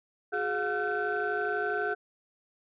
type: tone cluster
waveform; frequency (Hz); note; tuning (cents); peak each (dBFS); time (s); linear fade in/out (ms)
sine; 365.8 / 417.9 / 715 / 1370 / 1523; F#4 / G#4 / F5 / F6 / F#6; -20 / +11 / +41 / -34 / +50; -37 / -31 / -33 / -37 / -31; 0.32-1.95; 20
effects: tanh soft clip ceiling -21 dBFS